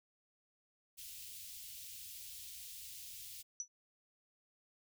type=band-stop noise; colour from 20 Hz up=white; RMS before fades=-50 dBFS; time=0.97-3.43 s; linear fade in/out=20 ms; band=110 to 2700 Hz; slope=24 dB/octave
type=tone with exponential decay; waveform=sine; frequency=5920 Hz; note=F#8; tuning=in tune; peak=-34 dBFS; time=3.6-3.68 s; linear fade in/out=1 ms; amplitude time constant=17 ms
effects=none